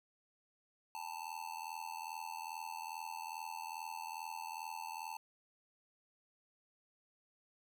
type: tone with amplitude modulation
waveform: square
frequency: 884 Hz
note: A5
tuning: 8 cents sharp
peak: -39 dBFS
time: 0.95-5.17 s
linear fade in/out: 0 ms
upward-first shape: sine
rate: 82.4 Hz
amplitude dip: 95%
effects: none